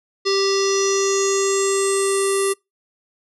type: tone with low-pass filter sweep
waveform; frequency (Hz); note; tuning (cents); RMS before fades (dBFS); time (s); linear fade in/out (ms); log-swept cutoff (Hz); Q
square; 392; G4; 0; -19; 0.25-2.54; 20; 4900 to 10000; 7.5
effects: noise-tail reverb RT60 0.2 s tail -26 dB re dry